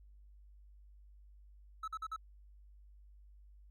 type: tone bursts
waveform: triangle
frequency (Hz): 1302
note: E6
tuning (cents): -22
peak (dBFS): -36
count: 4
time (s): 1.83-2.163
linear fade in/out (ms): 5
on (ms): 48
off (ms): 47
effects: added 50 Hz sine -56 dBFS peak until 3.7 s + Opus 48 kbps